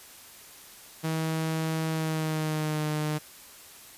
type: tone with pitch glide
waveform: sawtooth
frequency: 160 to 152.25 Hz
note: D#3 to D#3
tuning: +49 to -37 cents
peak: -23 dBFS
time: 1.03-3.19 s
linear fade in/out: 20 ms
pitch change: -86 cents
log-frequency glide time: 1.89-2.88 s
effects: white hiss -49 dBFS RMS until 3.97 s + resampled to 32000 Hz